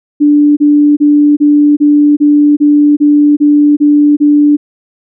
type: tone bursts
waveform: sine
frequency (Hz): 293.7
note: D4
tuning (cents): 0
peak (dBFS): -3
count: 11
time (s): 0.2-4.57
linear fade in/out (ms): 20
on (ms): 370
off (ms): 30
effects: none